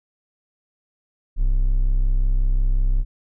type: tone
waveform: triangle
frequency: 32.78 Hz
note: C1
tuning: 4 cents sharp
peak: -13 dBFS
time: 1.36-3.05 s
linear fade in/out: 50 ms
effects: none